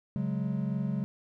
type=chord; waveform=triangle; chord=C# suspended fourth; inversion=none; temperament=just; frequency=138.59 / 184.79 / 207.9 Hz; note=C#3 / F#3 / G#3; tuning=0 / -2 / +2 cents; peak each=-31 dBFS; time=0.16-1.04 s; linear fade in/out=0 ms; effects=none